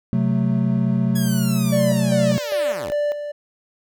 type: chord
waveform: triangle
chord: F# diminished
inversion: second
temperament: equal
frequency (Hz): 130.81 / 185 / 220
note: C3 / F#3 / A3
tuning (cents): 0 / 0 / 0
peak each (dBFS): -19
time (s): 0.13-2.38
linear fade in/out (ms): 0
type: linear sweep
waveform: 5% pulse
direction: down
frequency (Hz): 1686 to 35.95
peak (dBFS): -18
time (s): 1.15-2.92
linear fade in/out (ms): 10
type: tone with tremolo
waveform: triangle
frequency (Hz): 587.3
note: D5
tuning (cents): 0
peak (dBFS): -16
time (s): 1.72-3.32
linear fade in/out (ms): 10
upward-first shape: square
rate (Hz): 2.5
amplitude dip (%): 60
effects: none